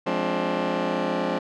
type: chord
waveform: 15% pulse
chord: D half-diminished seventh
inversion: first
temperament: just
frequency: 176.2 / 211.4 / 264.3 / 293.7 Hz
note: F3 / Ab3 / C4 / D4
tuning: +16 / +31 / +18 / 0 cents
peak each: -23 dBFS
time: 0.06-1.39 s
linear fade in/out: 10 ms
effects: low-pass 3000 Hz 12 dB/octave